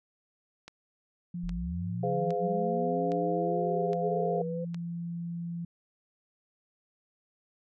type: click train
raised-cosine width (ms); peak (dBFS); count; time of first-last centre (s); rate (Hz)
0.2; -27; 6; 0.68-4.745; 1.23
type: tone with pitch glide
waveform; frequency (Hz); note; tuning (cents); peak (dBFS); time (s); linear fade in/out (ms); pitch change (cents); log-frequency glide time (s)
sine; 174.61 to 170.52; F3 to F3; 0 to -41; -33; 1.34-5.65; 5; -41; 2.77-4.2
type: linear sweep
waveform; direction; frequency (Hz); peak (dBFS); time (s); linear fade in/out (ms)
sine; up; 34.65 to 514; -34; 1.43-4.65; 10
type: chord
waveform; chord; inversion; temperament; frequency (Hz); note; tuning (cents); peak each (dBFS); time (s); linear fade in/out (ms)
sine; F minor; first; equal with one note detuned; 415.3 / 511 / 698.5; Ab4 / C5 / F5; 0 / -41 / 0; -32; 2.03-4.42; 5
effects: none